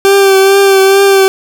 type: tone with vibrato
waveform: 40% pulse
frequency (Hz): 390.6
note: G4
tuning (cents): -6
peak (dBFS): -3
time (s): 0.05-1.28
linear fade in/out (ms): 0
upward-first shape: triangle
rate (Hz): 2.3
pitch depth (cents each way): 31
effects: none